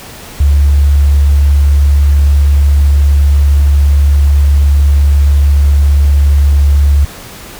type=tone; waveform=sine; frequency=71.3 Hz; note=C#2; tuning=49 cents sharp; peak=-4 dBFS; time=0.4-7.05 s; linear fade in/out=5 ms; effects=pink hiss -30 dBFS RMS until 7.59 s